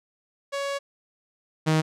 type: tone pair in turn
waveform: sawtooth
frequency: 559 / 157.2 Hz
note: C#5 / D#3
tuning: +14 / +18 cents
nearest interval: octave + minor seventh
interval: 2196 cents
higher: first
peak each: -23 / -15 dBFS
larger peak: second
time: 0.52-0.79 / 1.66-1.82 s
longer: first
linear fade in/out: 20 ms
effects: low-pass 8000 Hz 12 dB/octave